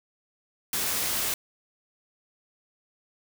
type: noise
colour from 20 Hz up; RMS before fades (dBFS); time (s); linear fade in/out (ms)
white; -28; 0.73-1.34; 2
effects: none